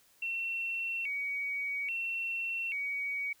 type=tone with vibrato; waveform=sine; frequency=2472 Hz; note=D#7; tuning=12 cents flat; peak=-32 dBFS; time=0.22-3.33 s; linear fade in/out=5 ms; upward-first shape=square; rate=0.6 Hz; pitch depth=160 cents each way; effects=white hiss -65 dBFS RMS until 3.4 s